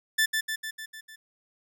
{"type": "tone with echo", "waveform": "sawtooth", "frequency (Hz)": 1760, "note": "A6", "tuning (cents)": 0, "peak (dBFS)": -17, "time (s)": [0.18, 0.26], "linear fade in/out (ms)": 10, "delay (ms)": 150, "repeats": 6, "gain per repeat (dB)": -4, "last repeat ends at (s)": 1.16, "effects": []}